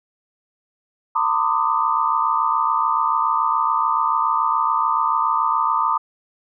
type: tone cluster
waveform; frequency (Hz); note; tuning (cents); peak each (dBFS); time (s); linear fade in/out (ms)
sine; 910 / 1021 / 1174 / 1241; A#5 / C6 / D6 / D#6; -42 / -43 / -1 / -5; -22; 1.15-5.98; 10
effects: none